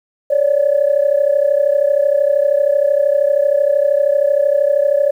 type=tone pair together; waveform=sine; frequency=554.4 / 587.3 Hz; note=C#5 / D5; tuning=0 / 0 cents; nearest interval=minor second; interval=100 cents; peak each=-13 dBFS; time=0.3-5.11 s; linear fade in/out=10 ms; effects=tanh soft clip ceiling -4 dBFS + 8-bit

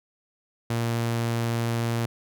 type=tone; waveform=sawtooth; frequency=116.54 Hz; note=A#2; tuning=in tune; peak=-20 dBFS; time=0.7-2.06 s; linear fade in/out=5 ms; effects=none

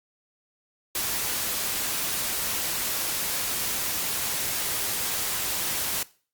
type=noise; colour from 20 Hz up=white; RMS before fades=-28 dBFS; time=0.95-6.03 s; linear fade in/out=2 ms; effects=noise-tail reverb RT60 0.4 s tail -20 dB re dry + Opus 48 kbps

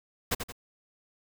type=noise with echo; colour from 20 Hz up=pink; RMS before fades=-27 dBFS; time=0.31-0.35 s; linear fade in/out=10 ms; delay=87 ms; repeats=2; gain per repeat=-7 dB; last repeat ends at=0.524 s; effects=none

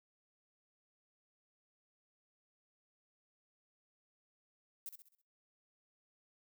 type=noise with echo; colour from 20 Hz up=violet; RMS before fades=-44 dBFS; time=4.86-4.89 s; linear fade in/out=0 ms; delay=65 ms; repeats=5; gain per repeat=-7 dB; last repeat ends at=5.215 s; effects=noise-tail reverb RT60 0.4 s tail -22 dB re dry

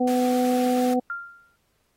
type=harmonic tone; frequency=250 Hz; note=B3; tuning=21 cents sharp; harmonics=1 / 2 / 3; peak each=-21 / -24 / -26 dBFS; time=0-1 s; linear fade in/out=10 ms
type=high-pass noise; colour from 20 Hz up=pink; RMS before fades=-39 dBFS; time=0.07-0.94 s; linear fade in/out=5 ms; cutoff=1100 Hz; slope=96 dB/octave
type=tone with exponential decay; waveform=sine; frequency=1391 Hz; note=F6; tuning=7 cents flat; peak=-25 dBFS; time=1.1-1.56 s; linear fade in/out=1 ms; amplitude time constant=100 ms
effects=pink hiss -70 dBFS RMS until 1.96 s + AAC 48 kbps

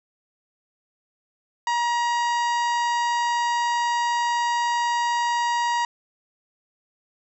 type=harmonic tone with a mistuned harmonic; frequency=951 Hz; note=A#5; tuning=34 cents sharp; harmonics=1 / 2 / 3 / 4 / 5 / 6 / 7 / 8; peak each=-21 / -29 / -36 / -39 / -38 / -43 / -42 / -44 dBFS; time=1.67-5.85 s; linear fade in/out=2 ms; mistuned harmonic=6; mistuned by=+21 cents; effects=none

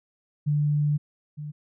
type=tone pair in turn; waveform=sine; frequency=147.7 / 149.07 Hz; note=D3 / D3; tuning=+10 / +26 cents; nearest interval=unison; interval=16 cents; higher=second; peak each=-20 / -32 dBFS; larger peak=first; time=0.46-0.98 / 1.37-1.52 s; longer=first; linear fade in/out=20 ms; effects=none

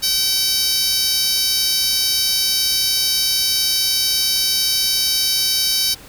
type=tone with high-pass filter; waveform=10% pulse; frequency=767 Hz; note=G5; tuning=38 cents flat; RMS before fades=-18 dBFS; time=0.02-5.95 s; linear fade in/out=20 ms; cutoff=5200 Hz; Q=1.8; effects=pink hiss -41 dBFS RMS until 6.08 s

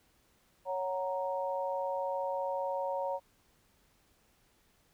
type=chord; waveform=sine; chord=F# major; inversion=second; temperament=equal; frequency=554.4 / 740 / 932.3 Hz; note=C#5 / F#5 / A#5; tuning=0 / 0 / 0 cents; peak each=-34 / -40 / -36 dBFS; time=0.65-3.2 s; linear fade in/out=50 ms; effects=pink hiss -69 dBFS RMS until 4.93 s

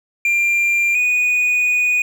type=tone pair in turn; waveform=triangle; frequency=2384 / 2471 Hz; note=D7 / D#7; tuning=+25 / -13 cents; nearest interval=minor second; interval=62 cents; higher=second; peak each=-12 dBFS; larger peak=neither; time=0.25-0.95 / 0.95-2.02 s; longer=second; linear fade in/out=2 ms; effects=none

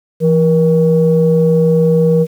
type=tone pair together; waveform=sine; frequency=167.3 / 475.3 Hz; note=E3 / A#4; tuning=+26 / +34 cents; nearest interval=octave + tritone; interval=1808 cents; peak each=-10 dBFS; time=0.2-2.27 s; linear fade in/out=50 ms; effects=tanh soft clip ceiling 0 dBFS + 7-bit

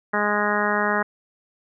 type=harmonic tone; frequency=207.7 Hz; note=G#3; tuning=in tune; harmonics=1 / 2 / 3 / 4 / 5 / 6 / 7 / 8 / 9; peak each=-28 / -28 / -28 / -28 / -28 / -28 / -28 / -28 / -28 dBFS; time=0.13-1.03 s; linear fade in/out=10 ms; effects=none

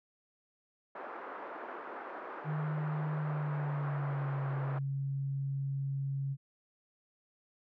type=band-pass noise; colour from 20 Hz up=white; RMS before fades=-44 dBFS; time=0.95-4.79 s; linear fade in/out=5 ms; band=300 to 1400 Hz; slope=24 dB/octave
type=tone with pitch glide; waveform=sine; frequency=152.5 to 137.44 Hz; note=D#3 to C#3; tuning=-34 to -14 cents; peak=-32 dBFS; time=2.44-6.37 s; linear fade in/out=50 ms; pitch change=-180 cents; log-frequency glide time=3.13-4.47 s
effects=none

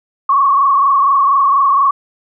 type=tone with frequency modulation; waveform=sine; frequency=1108.7 Hz; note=C#6; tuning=in tune; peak=-8 dBFS; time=0.29-1.91 s; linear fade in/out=5 ms; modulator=24.2 Hz; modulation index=1.8; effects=none

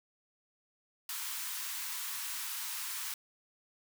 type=high-pass noise; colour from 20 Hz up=white; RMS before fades=-39 dBFS; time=1.09-3.14 s; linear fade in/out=2 ms; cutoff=880 Hz; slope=96 dB/octave; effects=none

